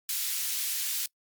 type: high-pass noise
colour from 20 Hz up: white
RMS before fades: -31 dBFS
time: 0.09-1.06 s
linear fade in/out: 2 ms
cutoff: 2600 Hz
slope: 12 dB/octave
effects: noise-tail reverb RT60 0.1 s tail -23 dB re dry + Opus 48 kbps